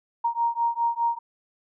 sine beating tone pair, 932.3 / 937.2 Hz, A#5 / A#5, 0 / +9 cents, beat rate 4.9 Hz, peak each -25 dBFS, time 0.24-1.19 s, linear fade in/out 10 ms, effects none

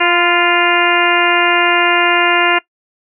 harmonic tone with a mistuned harmonic, 349.2 Hz, F4, in tune, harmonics 1 / 2 / 3 / 4 / 5 / 6 / 7 / 8, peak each -18 / -18 / -18 / -18 / -18 / -18 / -18 / -18 dBFS, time 0-2.59 s, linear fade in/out 10 ms, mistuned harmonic 3, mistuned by -27 cents, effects noise-tail reverb RT60 0.1 s tail -20 dB re dry

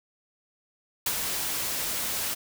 white noise with ADSR envelope, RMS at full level -25 dBFS, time 1.06-2.35 s, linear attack 5 ms, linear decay 51 ms, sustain -5 dB, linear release 19 ms, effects none

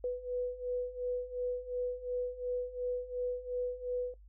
sine beating tone pair, 493.9 / 496.7 Hz, B4 / B4, 0 / +10 cents, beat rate 2.8 Hz, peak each -38 / -35 dBFS, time 0.04-4.14 s, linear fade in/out 2 ms, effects noise-tail reverb RT60 0.1 s tail -18 dB re dry + added 50 Hz sine -53 dBFS peak until 4.28 s

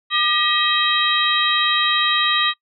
harmonic tone with a mistuned harmonic, 637 Hz, D#5, 41 cents sharp, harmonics 2 / 3 / 4 / 5 / 6, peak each -21 / -22 / -26 / -22 / -20 dBFS, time 0.1-2.54 s, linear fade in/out 50 ms, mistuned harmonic 2, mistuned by -100 cents, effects noise-tail reverb RT60 0.1 s tail -24 dB re dry

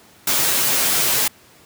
white noise with comb filter, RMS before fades -18 dBFS, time 0.27-1.28 s, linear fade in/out 5 ms, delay 10 ms, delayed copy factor -0.7, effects pink hiss -49 dBFS RMS until 1.65 s + high-pass 100 Hz 12 dB/octave

